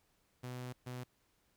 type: tone bursts at uneven times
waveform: sawtooth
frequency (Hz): 125.2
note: B2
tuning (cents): +24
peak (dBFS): -38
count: 2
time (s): 0.43-0.73 / 0.86-1.04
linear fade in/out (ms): 10
effects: pink hiss -75 dBFS RMS until 1.56 s